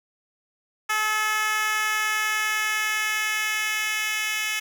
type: tone with high-pass filter sweep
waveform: 10% pulse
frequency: 429.9 Hz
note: A4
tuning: 40 cents flat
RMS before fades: -25 dBFS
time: 0.89-4.6 s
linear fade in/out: 10 ms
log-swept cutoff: 1200 to 2400 Hz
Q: 1.4
effects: none